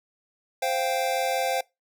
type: chord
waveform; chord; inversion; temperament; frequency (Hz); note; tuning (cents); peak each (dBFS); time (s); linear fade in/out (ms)
square; C suspended fourth; none; equal; 523.3 / 698.5 / 784; C5 / F5 / G5; 0 / 0 / 0; -29; 0.62-1.61; 5
effects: noise-tail reverb RT60 0.2 s tail -22 dB re dry